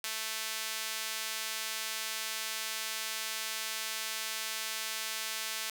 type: tone with high-pass filter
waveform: sawtooth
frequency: 220 Hz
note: A3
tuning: in tune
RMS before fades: -37 dBFS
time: 0.04-5.7 s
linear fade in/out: 2 ms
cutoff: 2300 Hz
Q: 0.58
effects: 9-bit